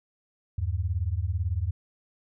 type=beating tone pair; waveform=sine; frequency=79.5 / 97.5 Hz; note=D#2 / G2; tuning=+38 / -9 cents; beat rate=18 Hz; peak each=-28 dBFS; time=0.58-1.71 s; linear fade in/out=5 ms; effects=none